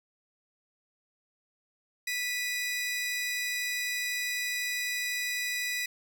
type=tone pair together; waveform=sawtooth; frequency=1972 / 2478 Hz; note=B6 / D#7; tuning=-3 / -8 cents; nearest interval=major third; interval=395 cents; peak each=-28 / -32 dBFS; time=2.07-5.86 s; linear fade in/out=5 ms; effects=none